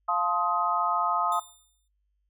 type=chord; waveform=sine; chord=F dominant seventh; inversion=none; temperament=just; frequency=698.5 / 873.1 / 1047.7 / 1257.2 Hz; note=F5 / A5 / C6 / Eb6; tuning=0 / -14 / +2 / +18 cents; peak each=-30 / -30 / -30 / -26 dBFS; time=0.08-1.4 s; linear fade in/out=10 ms
type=tone with exponential decay; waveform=10% pulse; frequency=3600 Hz; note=A7; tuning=39 cents sharp; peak=-31 dBFS; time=1.32-1.88 s; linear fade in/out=2 ms; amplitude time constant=120 ms
effects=noise-tail reverb RT60 0.5 s tail -23 dB re dry + added 50 Hz sine -70 dBFS peak until 2.29 s